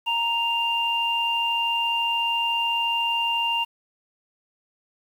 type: tone pair together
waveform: sine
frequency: 932.4 / 2794 Hz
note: A#5 / F7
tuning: 0 / 0 cents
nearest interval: octave + perfect fifth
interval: 1900 cents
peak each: -25 / -23 dBFS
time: 0.06-3.65 s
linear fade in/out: 20 ms
effects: 8-bit